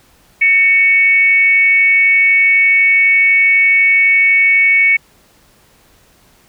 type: tone with frequency modulation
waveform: sine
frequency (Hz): 2227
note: C#7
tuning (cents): +7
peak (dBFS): -7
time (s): 0.41-4.97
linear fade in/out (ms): 10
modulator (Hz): 404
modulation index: 0.33
effects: pink hiss -50 dBFS RMS until 6.48 s